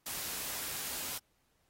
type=noise; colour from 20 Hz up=white; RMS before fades=-39 dBFS; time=0.06-1.18 s; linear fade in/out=5 ms; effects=pink hiss -75 dBFS RMS until 1.69 s + AAC 48 kbps